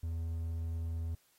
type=tone; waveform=triangle; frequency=82.41 Hz; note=E2; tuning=in tune; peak=-32 dBFS; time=0.03-1.15 s; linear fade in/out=5 ms; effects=white hiss -70 dBFS RMS until 1.38 s + AAC 48 kbps